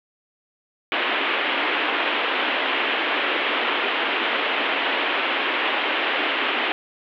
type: band-pass noise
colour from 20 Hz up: white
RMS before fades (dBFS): -23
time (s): 0.92-6.72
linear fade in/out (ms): 0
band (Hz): 260 to 3200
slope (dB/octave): 48
effects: none